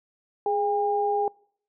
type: tone pair together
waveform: sine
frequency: 415.3 / 806.5 Hz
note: G#4 / G5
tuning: 0 / +49 cents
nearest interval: major seventh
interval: 1149 cents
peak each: -25 / -24 dBFS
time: 0.46-1.28 s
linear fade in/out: 2 ms
effects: noise-tail reverb RT60 0.6 s tail -26 dB re dry